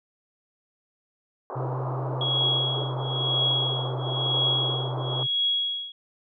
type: band-pass noise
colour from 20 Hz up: pink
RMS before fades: -34 dBFS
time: 1.5-5.23 s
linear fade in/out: 0 ms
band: 320 to 1200 Hz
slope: 48 dB/octave
type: tone with pitch glide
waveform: triangle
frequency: 129.6 to 128.48 Hz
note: C3 to C3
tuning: -16 to -31 cents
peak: -26 dBFS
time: 1.55-5.27 s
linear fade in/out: 20 ms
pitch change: -15 cents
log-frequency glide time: 3.15-3.38 s
type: tone with tremolo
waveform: sine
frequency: 3322 Hz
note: G#7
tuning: in tune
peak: -20 dBFS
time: 2.21-5.92 s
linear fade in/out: 2 ms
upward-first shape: triangle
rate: 1 Hz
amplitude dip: 100%
effects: none